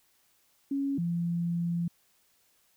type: tone pair in turn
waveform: sine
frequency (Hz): 277.2 / 171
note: C#4 / F3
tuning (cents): 0 / -36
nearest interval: minor sixth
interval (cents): 836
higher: first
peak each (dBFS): -27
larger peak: neither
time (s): 0.71-0.98 / 0.98-1.88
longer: second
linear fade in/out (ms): 5
effects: white hiss -68 dBFS RMS until 2.76 s